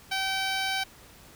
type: tone with notch filter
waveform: 10% pulse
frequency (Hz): 770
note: G5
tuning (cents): -31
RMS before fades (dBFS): -29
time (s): 0.11-0.84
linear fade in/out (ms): 10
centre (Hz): 12000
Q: 1.4
effects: pink hiss -52 dBFS RMS until 1.35 s